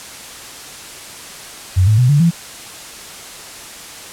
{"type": "tone with pitch steps", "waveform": "sine", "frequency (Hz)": [92.5, 107.49, 124.91, 145.15, 168.67], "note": ["F#2", "A2", "B2", "D3", "E3"], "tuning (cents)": [0, -40, 20, -20, 40], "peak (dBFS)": -8, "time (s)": [1.76, 2.31], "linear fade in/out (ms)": 20, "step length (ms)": 110, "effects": ["white hiss -33 dBFS RMS until 4.12 s", "low-pass 10000 Hz 12 dB/octave"]}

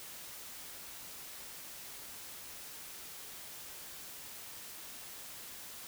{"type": "silence", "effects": ["white hiss -48 dBFS RMS until 5.87 s"]}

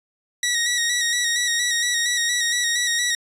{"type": "tone with vibrato", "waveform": "15% pulse", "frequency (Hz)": 1907, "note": "A#6", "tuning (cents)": 39, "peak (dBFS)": -13, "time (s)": [0.43, 3.15], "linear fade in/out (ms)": 2, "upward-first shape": "square", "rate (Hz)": 4.3, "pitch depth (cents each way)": 33, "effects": ["resampled to 32000 Hz"]}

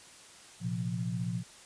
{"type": "chord", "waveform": "sine", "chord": "Bb suspended second", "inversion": "none", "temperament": "just", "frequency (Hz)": [116.54, 131.11, 174.81], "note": ["Bb2", "C3", "F3"], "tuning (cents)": [0, 4, 2], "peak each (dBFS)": [-35, -38, -34], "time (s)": [0.6, 1.44], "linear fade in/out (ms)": 50, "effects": ["white hiss -53 dBFS RMS until 1.65 s", "resampled to 22050 Hz"]}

